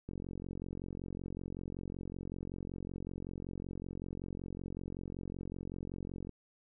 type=click train; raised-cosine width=3 ms; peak=-29 dBFS; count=282; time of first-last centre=0.09-6.293 s; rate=45.3 Hz; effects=none